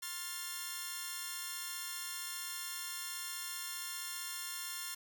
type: chord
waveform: 5% pulse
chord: F major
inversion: second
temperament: equal with one note detuned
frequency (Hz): 1063 / 1396.9 / 1760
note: C6 / F6 / A6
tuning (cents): +27 / 0 / 0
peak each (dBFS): -33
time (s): 0.02-4.95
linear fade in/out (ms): 10
effects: none